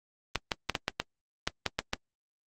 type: clicks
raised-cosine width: 0.2 ms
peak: -9 dBFS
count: 10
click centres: 0.357 / 0.518 / 0.697 / 0.752 / 0.881 / 1 / 1.475 / 1.663 / 1.79 / 1.934 s
effects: Opus 24 kbps